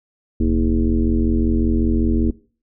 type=tone with frequency modulation; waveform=sine; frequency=148 Hz; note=D3; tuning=14 cents sharp; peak=-14 dBFS; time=0.4-2.31 s; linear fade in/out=5 ms; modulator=85.3 Hz; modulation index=2.3; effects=noise-tail reverb RT60 0.4 s tail -20 dB re dry